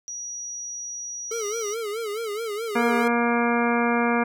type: tone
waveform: sine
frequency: 5790 Hz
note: F#8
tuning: 38 cents flat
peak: -31 dBFS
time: 0.08-1.74 s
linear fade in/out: 0 ms
type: tone with vibrato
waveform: square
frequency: 434.9 Hz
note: A4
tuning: 20 cents flat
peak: -28 dBFS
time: 1.31-3.08 s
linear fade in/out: 5 ms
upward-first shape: sine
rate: 4.7 Hz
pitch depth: 120 cents each way
type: harmonic tone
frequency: 236.7 Hz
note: A#3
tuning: 27 cents sharp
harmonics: 1 / 2 / 3 / 4 / 5 / 6 / 7 / 9 / 10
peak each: -23 / -26 / -28 / -29 / -30 / -31 / -31 / -33 / -33 dBFS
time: 2.75-4.24 s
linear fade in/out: 10 ms
effects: none